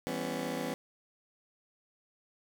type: chord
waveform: 20% pulse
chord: C# half-diminished seventh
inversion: first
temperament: just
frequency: 166.31 / 199.57 / 249.5 / 277.2 Hz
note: E3 / G3 / B3 / C#4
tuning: +16 / +31 / +18 / 0 cents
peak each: -36 / -37 / -33 / -34 dBFS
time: 0.07-0.74 s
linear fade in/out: 0 ms
effects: none